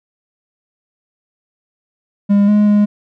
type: tone with pitch steps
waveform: triangle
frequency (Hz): 202.2 / 208.6 / 207.1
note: G#3 / G#3 / G#3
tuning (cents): -46 / +8 / -5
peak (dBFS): -6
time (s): 2.29-2.86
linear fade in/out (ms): 20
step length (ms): 190
effects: none